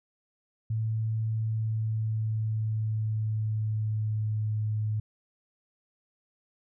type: tone with pitch glide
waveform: sine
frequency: 110.7 to 107.49 Hz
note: A2 to A2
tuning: +11 to -40 cents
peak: -26 dBFS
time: 0.7-5 s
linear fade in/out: 5 ms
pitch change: -51 cents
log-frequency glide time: 1.32-4.54 s
effects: none